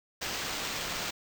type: noise with sample-and-hold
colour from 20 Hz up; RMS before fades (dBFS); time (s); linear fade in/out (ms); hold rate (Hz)
violet; -35; 0.21-1.11; 10; 11025
effects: none